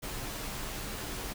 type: noise with comb filter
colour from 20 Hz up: pink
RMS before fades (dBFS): -38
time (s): 0.02-1.34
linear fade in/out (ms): 20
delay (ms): 12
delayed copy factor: -0.6
effects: none

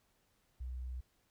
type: tone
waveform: sine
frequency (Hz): 62.7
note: B1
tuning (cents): +27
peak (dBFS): -39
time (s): 0.6-1.01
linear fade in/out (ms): 10
effects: pink hiss -75 dBFS RMS until 1.3 s

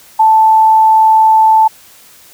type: tone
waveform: sine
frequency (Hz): 879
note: A5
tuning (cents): -2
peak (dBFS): -4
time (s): 0.19-1.68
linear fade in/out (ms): 10
effects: white hiss -41 dBFS RMS until 2.33 s

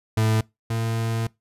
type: tone pair in turn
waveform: 40% pulse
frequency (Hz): 110 / 113.55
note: A2 / A#2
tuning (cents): 0 / -45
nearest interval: minor second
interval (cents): 55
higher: second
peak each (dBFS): -17 / -22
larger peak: first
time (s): 0.17-0.41 / 0.7-1.27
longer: second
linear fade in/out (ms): 5
effects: noise-tail reverb RT60 0.2 s tail -23 dB re dry + resampled to 32000 Hz

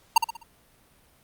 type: tone with echo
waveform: square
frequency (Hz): 921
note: A#5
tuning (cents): -21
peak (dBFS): -13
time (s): 0.16-0.18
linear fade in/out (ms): 5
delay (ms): 63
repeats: 4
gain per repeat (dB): -8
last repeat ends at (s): 0.432
effects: pink hiss -60 dBFS RMS until 1.23 s + Opus 48 kbps

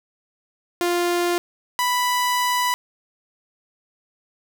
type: tone pair in turn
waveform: sawtooth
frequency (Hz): 349.6 / 988.8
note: F4 / B5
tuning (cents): +2 / +2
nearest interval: octave + tritone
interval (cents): 1800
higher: second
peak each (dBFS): -15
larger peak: neither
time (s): 0.81-1.38 / 1.79-2.74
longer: second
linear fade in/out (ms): 0
effects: none

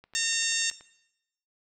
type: click train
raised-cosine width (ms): 0.3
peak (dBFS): -34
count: 9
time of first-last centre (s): 0.04-0.809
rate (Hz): 10.4
type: harmonic tone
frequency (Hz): 913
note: A#5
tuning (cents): -36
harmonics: 2 / 3 / 4 / 5 / 6 / 7 / 8 / 9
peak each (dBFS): -33 / -34 / -33 / -37 / -34 / -32 / -33 / -37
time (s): 0.15-0.7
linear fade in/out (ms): 0
effects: noise-tail reverb RT60 0.8 s tail -17 dB re dry

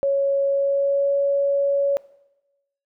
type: tone with pitch glide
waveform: sine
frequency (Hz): 554.4 to 560.5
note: C#5 to C#5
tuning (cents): 0 to +19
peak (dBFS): -17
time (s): 0.03-1.97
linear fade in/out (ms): 0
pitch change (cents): +19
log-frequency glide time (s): 0.46-1.13
effects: noise-tail reverb RT60 0.9 s tail -20 dB re dry

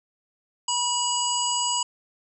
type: harmonic tone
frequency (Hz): 971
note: B5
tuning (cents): -30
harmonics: 1 / 3 / 5 / 7 / 8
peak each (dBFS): -27 / -28 / -32 / -32 / -28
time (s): 0.68-1.83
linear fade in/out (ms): 5
effects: none

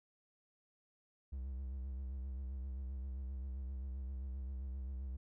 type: tone with vibrato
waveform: triangle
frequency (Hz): 65.6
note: C2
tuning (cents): +5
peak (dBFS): -38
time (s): 1.32-5.17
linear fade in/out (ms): 10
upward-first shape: sine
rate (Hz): 7.6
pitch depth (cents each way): 75
effects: none

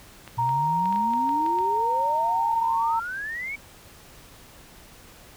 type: clicks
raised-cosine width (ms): 0.3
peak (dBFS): -24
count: 9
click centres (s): 0.277 / 0.492 / 0.857 / 0.926 / 0.96 / 1.136 / 1.292 / 1.463 / 1.587
type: exponential sweep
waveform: sine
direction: up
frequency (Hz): 116.54 to 2288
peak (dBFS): -29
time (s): 0.37-3.56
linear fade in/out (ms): 10
type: tone with pitch glide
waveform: sine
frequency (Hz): 932.3 to 915.8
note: A#5 to A#5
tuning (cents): 0 to -31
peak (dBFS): -21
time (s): 0.38-3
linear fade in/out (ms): 10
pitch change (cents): -31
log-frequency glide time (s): 0.96-2.53
effects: pink hiss -49 dBFS RMS until 5.36 s

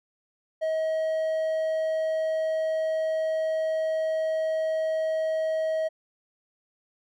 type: tone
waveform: triangle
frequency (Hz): 636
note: D#5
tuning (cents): +38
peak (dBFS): -22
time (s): 0.61-5.89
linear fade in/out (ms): 20
effects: none

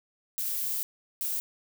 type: noise bursts at uneven times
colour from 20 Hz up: violet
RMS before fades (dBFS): -31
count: 2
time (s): 0.38-0.83 / 1.21-1.4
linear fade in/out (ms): 0
effects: none

